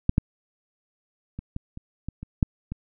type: clicks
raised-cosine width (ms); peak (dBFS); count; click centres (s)
5; -6 / -6 / -21 / -18 / -25 / -19 / -23 / -6 / -19; 9; 0.094 / 0.181 / 1.39 / 1.564 / 1.774 / 2.086 / 2.23 / 2.428 / 2.72
effects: none